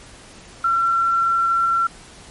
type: tone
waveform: sine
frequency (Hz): 1358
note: F6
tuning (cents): -49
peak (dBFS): -15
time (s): 0.64-1.87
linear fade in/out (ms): 5
effects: pink hiss -43 dBFS RMS until 2.3 s + MP3 48 kbps

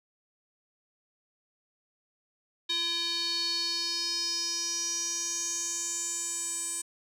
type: tone with band-pass filter sweep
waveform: square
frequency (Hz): 340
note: F4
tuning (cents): -46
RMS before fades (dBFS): -32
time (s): 2.69-6.82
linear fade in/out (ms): 10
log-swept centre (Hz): 3800 to 8300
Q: 7.2
effects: none

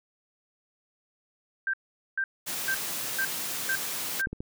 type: tone bursts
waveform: sine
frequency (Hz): 1572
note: G6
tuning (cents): +4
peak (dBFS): -25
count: 6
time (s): 1.67-4.26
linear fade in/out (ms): 2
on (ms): 65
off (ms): 440
type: high-pass noise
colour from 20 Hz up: white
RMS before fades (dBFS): -33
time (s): 2.46-4.22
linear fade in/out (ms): 20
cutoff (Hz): 110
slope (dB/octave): 48
type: clicks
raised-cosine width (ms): 3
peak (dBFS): -22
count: 3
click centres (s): 4.271 / 4.33 / 4.405
effects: none

